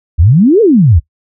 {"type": "exponential two-way sweep", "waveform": "sine", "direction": "up then down", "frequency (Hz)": [71, 480, 71], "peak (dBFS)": -3, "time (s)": [0.18, 1], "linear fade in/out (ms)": 20, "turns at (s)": 0.61, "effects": ["noise-tail reverb RT60 0.1 s tail -19 dB re dry"]}